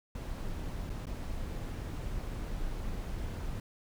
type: noise with dropouts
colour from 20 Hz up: brown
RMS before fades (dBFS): -37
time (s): 0.15-3.6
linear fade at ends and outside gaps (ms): 2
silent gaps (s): 0.895-0.9 / 1.056-1.068
effects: none